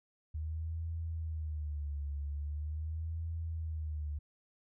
sine tone with vibrato, 76.7 Hz, D#2, 24 cents flat, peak -35 dBFS, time 0.34-4.19 s, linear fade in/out 10 ms, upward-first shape sine, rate 0.42 Hz, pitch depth 120 cents each way, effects none

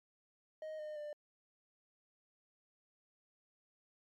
triangle tone with pitch steps, 624 / 609.4 / 595.1 Hz, D#5 / D#5 / D5, +5 / -36 / +23 cents, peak -40 dBFS, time 0.62-1.13 s, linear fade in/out 2 ms, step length 170 ms, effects MP3 96 kbps

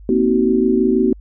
sine chord, C half-diminished seventh, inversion third, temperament just, 235.5 / 261.6 / 314 / 376.7 Hz, Bb3 / C4 / Eb4 / Gb4, +18 / 0 / +16 / +31 cents, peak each -17 / -18 / -21 / -16 dBFS, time 0.09-1.13 s, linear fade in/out 2 ms, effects added 50 Hz sine -36 dBFS peak until 1.2 s

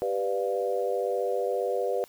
sine chord, G dominant seventh, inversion none, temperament equal with one note detuned, 392 / 493.9 / 589 / 698.5 Hz, G4 / B4 / D5 / F5, 0 / 0 / +5 / 0 cents, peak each -31 / -28 / -32 / -34 dBFS, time 0.02-2.04 s, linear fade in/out 0 ms, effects white hiss -56 dBFS RMS until 2.08 s

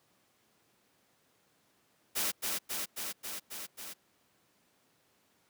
white noise with echo, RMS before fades -32 dBFS, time 2.15-2.32 s, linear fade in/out 20 ms, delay 270 ms, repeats 6, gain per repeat -2 dB, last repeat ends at 3.94 s, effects pink hiss -70 dBFS RMS until 5.49 s + high-pass 150 Hz 12 dB/octave

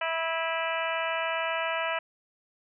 harmonic tone with a mistuned harmonic, 327.2 Hz, E4, 13 cents flat, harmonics 2 / 3 / 4 / 5 / 6 / 7 / 8 / 9, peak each -32 / -34 / -35 / -36 / -37 / -37 / -38 / -39 dBFS, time 0.01-1.99 s, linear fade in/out 5 ms, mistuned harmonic 7, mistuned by +60 cents, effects none

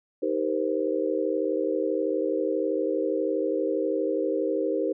sine chord, C minor seventh, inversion first, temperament just, 314 / 392.4 / 470.9 / 523.3 Hz, Eb4 / G4 / Bb4 / C5, +16 / +2 / +18 / 0 cents, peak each -29 dBFS, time 0.22-4.93 s, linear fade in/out 10 ms, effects none

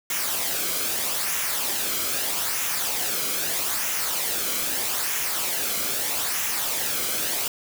white noise with flanger, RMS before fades -26 dBFS, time 0.1-7.48 s, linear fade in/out 2 ms, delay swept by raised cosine 0.22 to 1.12 ms, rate 0.79 Hz, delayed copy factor -0.5, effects none

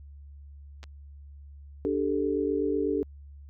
clicks, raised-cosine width 0.2 ms, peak -28 dBFS, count 2, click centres 0.831 / 0.839 s
sine chord, D suspended fourth, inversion none, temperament equal, 293.7 / 392 / 440 Hz, D4 / G4 / A4, 0 / 0 / 0 cents, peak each -29 dBFS, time 1.85-3.03 s, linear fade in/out 0 ms
effects added 71 Hz sine -44 dBFS peak until 3.49 s

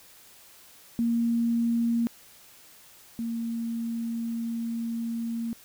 sine tone pair in turn, 233.1 / 230.8 Hz, A#3 / A#3, 0 / -17 cents, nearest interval unison, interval 17 cents, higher first, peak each -22 / -28 dBFS, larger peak first, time 0.99-2.07 / 3.19-5.53 s, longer second, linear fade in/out 0 ms, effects white hiss -53 dBFS RMS until 5.64 s

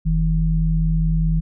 sine tone pair together, 45.07 / 160.6 Hz, F#1 / E3, -45 / -45 cents, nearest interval octave + minor seventh, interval 2200 cents, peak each -18 dBFS, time 0.05-1.41 s, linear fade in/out 20 ms, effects none

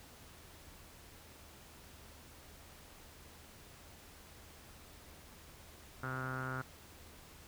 sawtooth tone with low-pass filter, 129.9 Hz, C3, 12 cents flat, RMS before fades -40 dBFS, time 6.03-6.62 s, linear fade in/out 5 ms, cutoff 1400 Hz, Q 9.9, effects added 77 Hz sine -62 dBFS peak until 7.47 s + pink hiss -57 dBFS RMS until 7.47 s

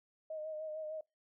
sine tone with vibrato, 622.3 Hz, D#5, in tune, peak -39 dBFS, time 0.3-1.01 s, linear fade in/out 5 ms, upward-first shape sine, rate 6.6 Hz, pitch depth 33 cents each way, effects noise-tail reverb RT60 0.2 s tail -24 dB re dry

